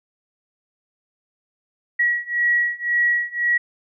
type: beating tone pair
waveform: sine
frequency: 1917 / 1918.9 Hz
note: A#6 / A#6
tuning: +48 / +50 cents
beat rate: 1.9 Hz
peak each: -21 / -20 dBFS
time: 1.99-3.58 s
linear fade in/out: 10 ms
effects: none